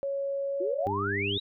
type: tone with pitch glide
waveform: sine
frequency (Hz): 554.4 to 560.8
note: C#5 to C#5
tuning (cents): 0 to +20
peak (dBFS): -28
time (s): 0.03-0.87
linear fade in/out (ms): 0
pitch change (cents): +20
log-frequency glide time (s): 0.48-0.74
type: exponential sweep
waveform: sine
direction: up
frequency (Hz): 338.7 to 3951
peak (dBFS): -29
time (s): 0.6-1.4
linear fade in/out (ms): 10
type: harmonic tone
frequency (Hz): 100.4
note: G2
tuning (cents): +42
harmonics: 1 / 2 / 3 / 4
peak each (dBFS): -34 / -39 / -37 / -33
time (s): 0.86-1.38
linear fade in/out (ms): 5
effects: none